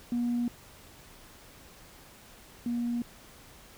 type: tone pair in turn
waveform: sine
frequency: 240.1 / 238.3 Hz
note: B3 / A#3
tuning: -49 / +38 cents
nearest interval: unison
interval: 13 cents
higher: first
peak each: -25 / -27 dBFS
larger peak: first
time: 0.12-0.48 / 2.66-3.02 s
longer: neither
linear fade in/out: 2 ms
effects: tanh soft clip ceiling -23 dBFS + pink hiss -53 dBFS RMS until 3.77 s